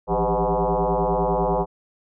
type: tone with frequency modulation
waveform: sine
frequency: 174.5 Hz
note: F3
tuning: 1 cent flat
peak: -18 dBFS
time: 0.07-1.66 s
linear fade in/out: 50 ms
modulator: 113 Hz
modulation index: 7.2
effects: none